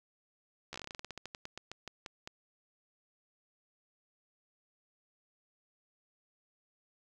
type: slowing click train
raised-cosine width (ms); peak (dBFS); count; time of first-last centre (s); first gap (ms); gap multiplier
0.2; -25; 22; 0.73-2.275; 13; 1.15
effects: none